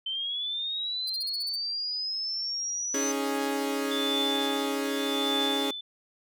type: linear sweep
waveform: sine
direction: up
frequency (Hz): 3080 to 6120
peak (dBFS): -29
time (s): 0.06-3.12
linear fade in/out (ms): 5
type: tone bursts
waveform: sawtooth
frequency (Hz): 4677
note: D8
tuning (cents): -8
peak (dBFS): -33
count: 8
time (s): 1.07-1.56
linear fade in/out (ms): 5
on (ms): 28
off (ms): 38
type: chord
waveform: sawtooth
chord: C# suspended second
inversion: none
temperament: equal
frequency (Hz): 277.2 / 311.1 / 415.3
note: C#4 / D#4 / G#4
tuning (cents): 0 / 0 / 0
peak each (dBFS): -26 / -32 / -28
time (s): 2.94-5.71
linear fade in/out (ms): 5
type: tone with tremolo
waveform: sine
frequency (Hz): 3510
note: A7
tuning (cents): -5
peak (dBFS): -26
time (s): 3.91-5.81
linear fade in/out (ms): 5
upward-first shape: triangle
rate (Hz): 0.84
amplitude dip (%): 100
effects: none